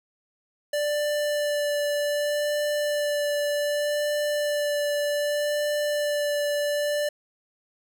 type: tone with vibrato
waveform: square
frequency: 587.3 Hz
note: D5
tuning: in tune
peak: -24 dBFS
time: 0.73-7.09 s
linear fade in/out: 5 ms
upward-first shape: sine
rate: 0.65 Hz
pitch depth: 11 cents each way
effects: none